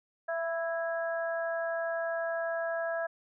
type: harmonic tone with a mistuned harmonic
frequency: 329.6 Hz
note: E4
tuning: in tune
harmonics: 2 / 3 / 4 / 5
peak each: -31 / -45 / -42 / -37 dBFS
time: 0.28-3.07 s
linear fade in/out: 10 ms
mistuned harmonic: 2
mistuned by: +18 cents
effects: none